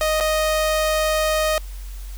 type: tone with dropouts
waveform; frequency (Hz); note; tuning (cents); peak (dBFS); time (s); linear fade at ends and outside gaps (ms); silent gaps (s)
sawtooth; 622.3; D#5; 0; -14; 0.01-1.58; 1; 0.202-0.207
effects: added 46 Hz sine -30 dBFS peak until 2.17 s + white hiss -46 dBFS RMS until 2.17 s